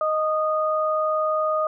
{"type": "tone pair together", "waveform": "sine", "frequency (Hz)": [622.3, 1234.6], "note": ["D#5", "D#6"], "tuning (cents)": [0, -14], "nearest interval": "octave", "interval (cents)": 1186, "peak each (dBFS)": [-22, -23], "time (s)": [0.01, 1.67], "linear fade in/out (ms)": 2, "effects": []}